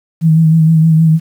sine tone with vibrato, 160.5 Hz, E3, 46 cents flat, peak -5 dBFS, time 0.21-1.2 s, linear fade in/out 50 ms, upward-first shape sine, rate 6.4 Hz, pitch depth 35 cents each way, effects 7-bit

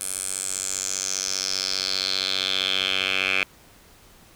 10% pulse tone with band-pass filter sweep, 95.1 Hz, F#2, 48 cents sharp, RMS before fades -26 dBFS, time 0.01-3.43 s, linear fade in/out 0 ms, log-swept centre 9700 to 2500 Hz, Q 4.7, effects pink hiss -52 dBFS RMS until 4.35 s

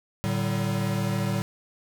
square tone cluster, 112.3 / 147.1 / 191.6 Hz, A2 / D3 / G3, +36 / +3 / -39 cents, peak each -29 / -31 / -29 dBFS, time 0.24-1.42 s, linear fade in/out 0 ms, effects none

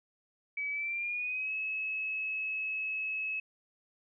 sine tone with pitch glide, 2285 to 2580 Hz, D7 to E7, -48 to -38 cents, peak -32 dBFS, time 0.57-3.4 s, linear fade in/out 5 ms, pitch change +210 cents, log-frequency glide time 0.71-1.53 s, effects none

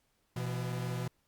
45% pulse tone pair together, 123.47 / 168.61 Hz, B2 / E3, 0 / +39 cents, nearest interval perfect fourth, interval 539 cents, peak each -35 / -39 dBFS, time 0.36-1.08 s, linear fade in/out 5 ms, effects pink hiss -75 dBFS RMS until 1.27 s + Opus 48 kbps

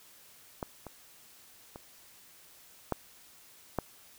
clicks, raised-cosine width 1 ms, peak -20 / -28 / -29 / -15 / -15 dBFS, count 5, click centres 0.628 / 0.867 / 1.759 / 2.923 / 3.787 s, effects white hiss -57 dBFS RMS until 4.18 s

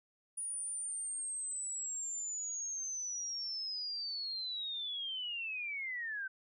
sine linear sweep, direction down, 9690 to 1519 Hz, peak -37 dBFS, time 0.37-6.28 s, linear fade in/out 10 ms, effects none

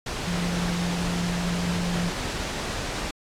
sine tone in noise, 174.61 Hz, F3, in tune, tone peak -25 dBFS, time 0.27-2.1 s, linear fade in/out 5 ms, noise pink, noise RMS -30 dBFS, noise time 0.06-3.11 s, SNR +2 dB, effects low-pass 7000 Hz 12 dB/octave + AAC 64 kbps

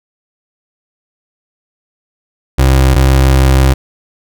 30% pulse tone pair in turn, 66 / 66.24 Hz, C2 / C2, +16 / +22 cents, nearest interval unison, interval 6 cents, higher second, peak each -3 dBFS, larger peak neither, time 2.58-2.95 / 2.95-3.74 s, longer second, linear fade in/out 10 ms, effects none

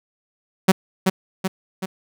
sawtooth tone with echo, 188.9 Hz, F#3, 36 cents sharp, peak -5 dBFS, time 0.68-0.72 s, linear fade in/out 10 ms, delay 380 ms, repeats 3, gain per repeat -5 dB, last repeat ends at 1.86 s, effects none

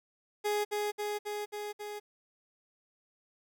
30% pulse tone with echo, 416.2 Hz, G#4, 4 cents sharp, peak -26 dBFS, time 0.44-0.65 s, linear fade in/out 20 ms, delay 270 ms, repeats 5, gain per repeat -2 dB, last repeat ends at 2 s, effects 11-bit

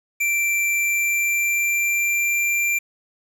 square tone with pitch glide, 2349 to 2368 Hz, D7 to D7, 0 to +14 cents, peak -19 dBFS, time 0.2-2.79 s, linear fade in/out 10 ms, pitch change +14 cents, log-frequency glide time 0.7-2.4 s, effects 8-bit

